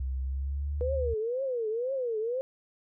sine tone with pitch glide, 65.41 to 73 Hz, C2 to D2, 0 to -10 cents, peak -29 dBFS, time 0-1.14 s, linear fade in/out 5 ms, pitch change +190 cents, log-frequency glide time 0.21-0.77 s
sine tone with vibrato, 483 Hz, B4, 39 cents flat, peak -28 dBFS, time 0.81-2.41 s, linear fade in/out 0 ms, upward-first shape triangle, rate 2 Hz, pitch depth 230 cents each way
effects none

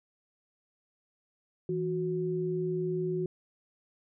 sine tone pair together, 163.8 / 366.8 Hz, E3 / F#4, -11 / -15 cents, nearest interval octave + major second, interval 1396 cents, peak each -33 / -30 dBFS, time 1.69-3.26 s, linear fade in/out 2 ms, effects none

